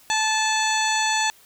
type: harmonic tone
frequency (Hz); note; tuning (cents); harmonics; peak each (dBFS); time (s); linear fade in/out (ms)
872; A5; -16; 1 / 2 / 3 / 4 / 5 / 7 / 8 / 9; -23 / -26 / -28 / -29 / -30 / -31 / -32 / -33; 0.1-1.3; 0
effects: white hiss -53 dBFS RMS until 1.45 s